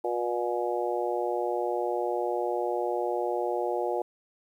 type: harmonic tone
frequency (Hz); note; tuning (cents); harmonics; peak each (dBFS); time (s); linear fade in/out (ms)
120; B2; -49; 3 / 4 / 5 / 6 / 7; -31 / -32 / -33 / -34 / -34; 0.04-4.02; 5
effects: 10-bit